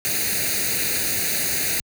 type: noise with comb filter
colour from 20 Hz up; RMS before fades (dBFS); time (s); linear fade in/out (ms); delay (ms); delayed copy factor
white; -23; 0.05-1.8; 0; 0.46; +0.8
effects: high-pass 60 Hz 12 dB/octave